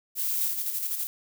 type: noise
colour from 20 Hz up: violet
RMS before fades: -28 dBFS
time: 0.15-0.52 s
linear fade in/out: 50 ms
type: noise with tremolo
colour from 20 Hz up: violet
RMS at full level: -29 dBFS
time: 0.41-1.07 s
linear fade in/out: 0 ms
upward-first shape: square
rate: 12 Hz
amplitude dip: 40%
effects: none